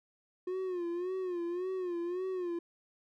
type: tone with vibrato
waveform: triangle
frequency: 358.9 Hz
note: F4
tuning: 47 cents sharp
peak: -31 dBFS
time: 0.47-2.59 s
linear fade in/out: 5 ms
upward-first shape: sine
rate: 1.8 Hz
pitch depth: 88 cents each way
effects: none